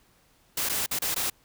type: noise with dropouts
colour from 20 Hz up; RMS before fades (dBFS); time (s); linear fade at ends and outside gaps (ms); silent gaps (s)
white; -28; 0.57-1.3; 5; 0.69-0.695 / 0.862-0.911 / 0.989-1.019 / 1.145-1.161
effects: pink hiss -63 dBFS RMS until 1.44 s